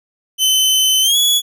sawtooth tone with pitch glide, 3050 to 3384 Hz, G7 to G#7, -48 to +32 cents, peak -8 dBFS, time 0.38-1.42 s, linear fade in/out 50 ms, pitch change +180 cents, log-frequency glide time 1.02-1.17 s, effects none

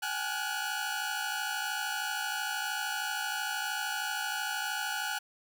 sawtooth tone cluster, 780 / 843 / 1426 / 1479 Hz, G5 / G#5 / F6 / F#6, -9 / +26 / +36 / -1 cents, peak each -36 / -34 / -35 / -32 dBFS, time 0.02-5.19 s, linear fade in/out 10 ms, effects none

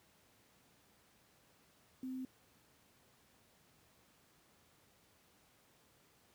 sine tone with quantisation, 258.8 Hz, C4, 19 cents flat, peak -40 dBFS, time 2.03-2.25 s, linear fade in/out 2 ms, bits 11, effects pink hiss -69 dBFS RMS until 6.34 s + high-pass 80 Hz 12 dB/octave

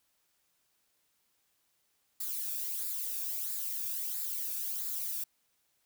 violet noise with flanger, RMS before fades -36 dBFS, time 2.2-5.24 s, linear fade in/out 5 ms, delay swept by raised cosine 0.33 to 1 ms, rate 1.5 Hz, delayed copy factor -0.55, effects white hiss -75 dBFS RMS until 5.85 s

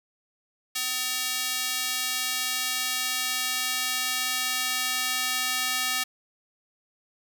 square tone with high-pass filter sweep, 253.9 Hz, B3, 48 cents sharp, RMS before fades -28 dBFS, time 0.75-6.04 s, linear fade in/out 10 ms, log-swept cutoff 3000 to 2000 Hz, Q 0.7, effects none

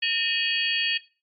sine tone cluster, 1827 / 2525 / 2864 / 3278 / 4482 Hz, A#6 / D#7 / F7 / G#7 / C#8, -35 / +25 / +43 / -23 / +18 cents, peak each -29 / -26 / -27 / -29 / -31 dBFS, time 0.02-0.98 s, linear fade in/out 10 ms, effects noise-tail reverb RT60 0.3 s tail -17 dB re dry + MP3 48 kbps

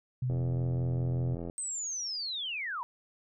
sine tone with vibrato, 126.4 Hz, B2, 41 cents sharp, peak -28 dBFS, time 0.22-1.35 s, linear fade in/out 5 ms, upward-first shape triangle, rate 17 Hz, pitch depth 18 cents each way
click train, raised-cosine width 2 ms, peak -26 dBFS, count 103, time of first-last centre 0.3-1.499 s, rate 85.1 Hz
sine linear sweep, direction down, 8372 to 915 Hz, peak -33 dBFS, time 1.58-2.83 s, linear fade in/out 0 ms
effects none

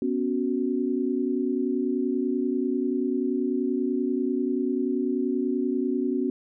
sine chord, B suspended second, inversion none, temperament equal, 246.9 / 277.2 / 370 Hz, B3 / C#4 / F#4, 0 / 0 / 0 cents, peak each -27 / -27 / -28 dBFS, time 0.02-6.3 s, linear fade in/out 2 ms, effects none

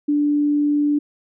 sine tone, 292.9 Hz, D4, 5 cents flat, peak -15 dBFS, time 0.08-0.99 s, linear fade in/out 10 ms, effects none

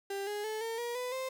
35% pulse tone with pitch steps, 395.8 / 414.5 / 434.1 / 454.7 / 476.2 / 498.7 / 522.3 Hz, G4 / G#4 / A4 / A#4 / A#4 / B4 / C5, +17 / -3 / -23 / -43 / +37 / +17 / -3 cents, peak -33 dBFS, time 0.1-1.29 s, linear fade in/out 5 ms, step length 170 ms, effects none

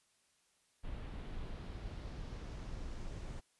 brown noise with low-pass filter sweep, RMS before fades -44 dBFS, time 0.83-3.41 s, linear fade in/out 20 ms, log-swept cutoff 3100 to 8100 Hz, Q 1.3, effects white hiss -74 dBFS RMS until 3.59 s + resampled to 24000 Hz

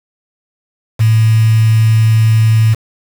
sine tone with quantisation, 111.1 Hz, A2, 17 cents sharp, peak -6 dBFS, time 0.99-2.75 s, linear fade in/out 20 ms, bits 4, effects none

